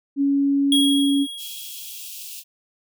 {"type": "tone", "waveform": "sine", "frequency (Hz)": 279.4, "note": "C#4", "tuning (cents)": 14, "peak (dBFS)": -16, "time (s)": [0.16, 1.27], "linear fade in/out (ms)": 50}
{"type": "tone with exponential decay", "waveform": "square", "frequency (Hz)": 3304, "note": "G#7", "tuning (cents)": -10, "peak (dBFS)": -16, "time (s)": [0.72, 2.24], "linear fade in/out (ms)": 2, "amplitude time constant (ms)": 330}
{"type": "high-pass noise", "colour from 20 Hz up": "white", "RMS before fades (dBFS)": -36, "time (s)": [1.37, 2.44], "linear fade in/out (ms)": 50, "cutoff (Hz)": 2500, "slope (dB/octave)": 96}
{"effects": []}